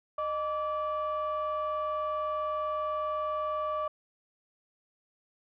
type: tone pair together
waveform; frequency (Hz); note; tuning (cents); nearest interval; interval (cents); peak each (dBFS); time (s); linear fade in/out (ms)
sine; 614 / 1158.3; D#5 / D6; -23 / -24; major seventh; 1099; -31 / -30; 0.18-3.88; 5
effects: tanh soft clip ceiling -25 dBFS